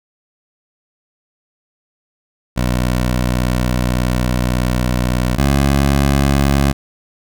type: tone pair in turn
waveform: 15% pulse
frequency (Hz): 61.74 / 69.3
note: B1 / C#2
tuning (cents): 0 / 0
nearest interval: major second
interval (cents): 200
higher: second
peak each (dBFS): -8 / -5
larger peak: second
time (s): 2.56-5.37 / 5.37-6.73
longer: first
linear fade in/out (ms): 20
effects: none